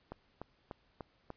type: click train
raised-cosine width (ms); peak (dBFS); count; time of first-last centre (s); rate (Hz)
1; -28; 5; 0.12-1.303; 3.38
effects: pink hiss -71 dBFS RMS until 1.36 s + resampled to 11025 Hz